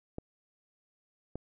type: clicks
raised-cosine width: 2 ms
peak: -24 dBFS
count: 2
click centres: 0.184 / 1.356 s
effects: none